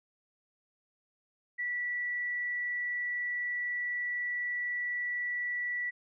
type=tone; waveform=sine; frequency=1954 Hz; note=B6; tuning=19 cents flat; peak=-31 dBFS; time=1.58-5.91 s; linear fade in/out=20 ms; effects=none